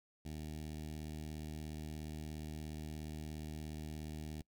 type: tone with notch filter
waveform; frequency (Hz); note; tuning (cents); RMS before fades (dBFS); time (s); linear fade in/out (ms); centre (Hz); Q
15% pulse; 77; D#2; -17; -45; 0.25-4.42; 5; 1200; 0.63
effects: noise-tail reverb RT60 0.1 s tail -24 dB re dry